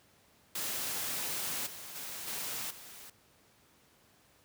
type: noise with level steps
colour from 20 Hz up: white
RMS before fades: -36 / -46 / -42 / -38 / -50 dBFS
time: 0.55-3.1 s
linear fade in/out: 5 ms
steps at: 1.66 / 1.95 / 2.27 / 2.7 s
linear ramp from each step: 10 ms
effects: pink hiss -65 dBFS RMS until 4.44 s + high-pass 80 Hz 12 dB/octave